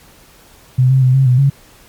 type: tone with pitch steps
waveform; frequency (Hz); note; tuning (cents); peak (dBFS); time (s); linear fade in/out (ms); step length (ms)
sine; 127.8 / 132.4 / 128.2 / 134.3 / 125.3 / 138.4; C3 / C3 / C3 / C3 / B2 / C#3; -40 / +21 / -35 / +46 / +25 / -2; -7; 0.78-1.5; 10; 120
effects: pink hiss -45 dBFS RMS until 1.88 s + MP3 96 kbps